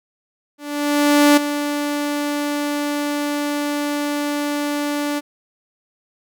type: tone with ADSR envelope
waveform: sawtooth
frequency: 291.5 Hz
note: D4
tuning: 13 cents flat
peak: -5 dBFS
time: 0.58-5.21 s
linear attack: 790 ms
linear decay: 9 ms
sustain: -11 dB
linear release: 31 ms
effects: none